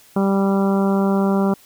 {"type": "harmonic tone", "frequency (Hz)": 196, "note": "G3", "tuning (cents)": 0, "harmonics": [1, 2, 3, 4, 5, 6, 7], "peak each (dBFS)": [-16, -22, -26, -28, -30, -32, -33], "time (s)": [0.16, 1.54], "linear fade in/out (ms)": 5, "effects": ["white hiss -50 dBFS RMS until 1.65 s"]}